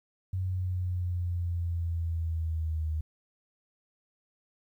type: linear sweep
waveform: sine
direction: down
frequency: 93.4 to 77.6 Hz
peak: -28 dBFS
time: 0.33-3.01 s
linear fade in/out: 5 ms
effects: 11-bit